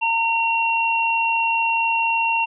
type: tone pair together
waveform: sine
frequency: 915 / 2742 Hz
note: A#5 / F7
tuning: -32 / -32 cents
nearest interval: octave + perfect fifth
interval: 1900 cents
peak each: -20 dBFS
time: 0.01-2.46 s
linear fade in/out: 20 ms
effects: none